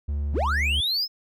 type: tone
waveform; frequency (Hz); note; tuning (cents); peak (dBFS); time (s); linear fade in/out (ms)
triangle; 72.4; D2; -24; -22; 0.08-0.81; 10
type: linear sweep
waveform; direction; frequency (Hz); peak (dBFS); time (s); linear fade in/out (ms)
triangle; up; 47.55 to 5274; -21; 0.32-1.08; 50
effects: none